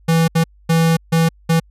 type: tone bursts at uneven times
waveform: square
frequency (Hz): 164.2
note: E3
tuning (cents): -6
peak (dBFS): -12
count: 5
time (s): 0.08-0.28 / 0.35-0.44 / 0.69-0.97 / 1.12-1.29 / 1.49-1.6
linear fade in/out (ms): 10
effects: added 50 Hz sine -46 dBFS peak until 1.7 s + resampled to 32000 Hz